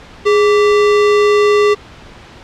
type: tone with sample-and-hold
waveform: sine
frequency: 415.3 Hz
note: G#4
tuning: in tune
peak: -7 dBFS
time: 0.25-1.75 s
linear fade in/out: 20 ms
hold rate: 1575 Hz
effects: pink hiss -37 dBFS RMS until 2.43 s + low-pass 4000 Hz 12 dB/octave